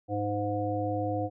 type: harmonic tone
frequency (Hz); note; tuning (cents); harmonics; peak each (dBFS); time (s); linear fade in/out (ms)
103.2; G#2; -10; 1 / 3 / 5 / 7; -33 / -33 / -33 / -33; 0.08-1.3; 50
effects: none